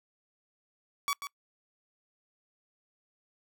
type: tone with echo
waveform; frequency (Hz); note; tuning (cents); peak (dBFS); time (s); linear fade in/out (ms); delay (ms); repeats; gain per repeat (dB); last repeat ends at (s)
sawtooth; 1135; C#6; +41; -24; 1.08-1.13; 0; 140; 1; -9; 1.27
effects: noise-tail reverb RT60 0.1 s tail -24 dB re dry